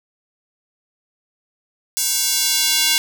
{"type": "tone with high-pass filter sweep", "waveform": "square", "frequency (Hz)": 311.1, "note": "D#4", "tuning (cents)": 0, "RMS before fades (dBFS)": -18, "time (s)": [1.97, 2.98], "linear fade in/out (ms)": 0, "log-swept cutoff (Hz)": [6500, 3100], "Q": 1.1, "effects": ["7-bit"]}